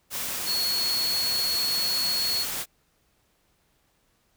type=tone in noise; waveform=sine; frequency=4352 Hz; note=C#8; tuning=33 cents flat; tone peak=-24 dBFS; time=0.45-2.46 s; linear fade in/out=50 ms; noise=white; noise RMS=-31 dBFS; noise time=0.1-2.66 s; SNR=+4 dB; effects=pink hiss -68 dBFS RMS until 4.36 s